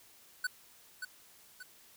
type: tone with echo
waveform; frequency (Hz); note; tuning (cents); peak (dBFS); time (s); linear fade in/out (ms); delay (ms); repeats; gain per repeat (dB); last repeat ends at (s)
square; 1494; F#6; +16; -31; 0.44-0.47; 5; 580; 2; -7; 1.63
effects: white hiss -60 dBFS RMS until 1.96 s